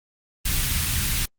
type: band-stop noise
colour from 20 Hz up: pink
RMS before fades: -23 dBFS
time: 0.45-1.26 s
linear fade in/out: 10 ms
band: 130 to 2200 Hz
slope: 12 dB/octave
effects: Opus 24 kbps